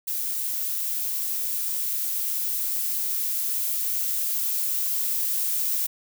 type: noise with level ramp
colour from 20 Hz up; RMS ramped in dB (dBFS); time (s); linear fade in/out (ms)
violet; -28 to -25; 0.07-5.87; 10
effects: none